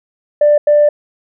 sine tone bursts at uneven times, 591 Hz, D5, 11 cents sharp, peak -5 dBFS, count 2, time 0.41-0.58 / 0.67-0.89 s, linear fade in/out 5 ms, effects tanh soft clip ceiling -2 dBFS

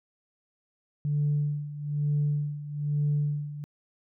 sine tone with tremolo, 146.83 Hz, D3, in tune, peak -21 dBFS, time 1.05-3.64 s, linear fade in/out 0 ms, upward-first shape sine, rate 1.1 Hz, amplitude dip 80%, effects tanh soft clip ceiling -19 dBFS

